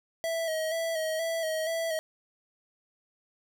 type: tone with vibrato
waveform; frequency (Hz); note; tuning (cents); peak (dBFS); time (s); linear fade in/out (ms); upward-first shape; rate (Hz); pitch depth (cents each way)
square; 646; E5; -35; -29; 0.24-1.99; 0; square; 2.1; 35
effects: none